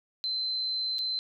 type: tone with dropouts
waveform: sine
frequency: 4079 Hz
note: C8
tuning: 45 cents flat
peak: -28 dBFS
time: 0.24-1.19 s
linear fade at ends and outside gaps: 0 ms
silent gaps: 0.984-0.99 s
effects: none